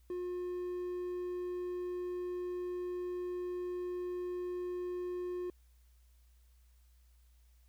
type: tone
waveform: triangle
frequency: 358 Hz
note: F4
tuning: 43 cents sharp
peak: -34 dBFS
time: 0.1-5.5 s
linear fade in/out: 2 ms
effects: added 60 Hz sine -61 dBFS peak until 7.68 s + white hiss -75 dBFS RMS until 7.68 s